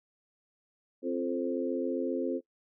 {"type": "harmonic tone with a mistuned harmonic", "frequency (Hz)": 87.5, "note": "F2", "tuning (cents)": 4, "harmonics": [3, 4, 5, 6], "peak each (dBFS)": [-33, -34, -35, -36], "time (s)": [1.02, 2.41], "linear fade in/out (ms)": 50, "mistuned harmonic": 4, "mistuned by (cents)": -36, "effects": ["noise-tail reverb RT60 0.1 s tail -21 dB re dry"]}